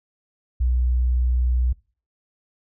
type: tone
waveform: sine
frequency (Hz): 61.74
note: B1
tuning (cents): 0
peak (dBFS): -17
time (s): 0.6-1.73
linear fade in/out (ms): 10
effects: noise-tail reverb RT60 0.4 s tail -23 dB re dry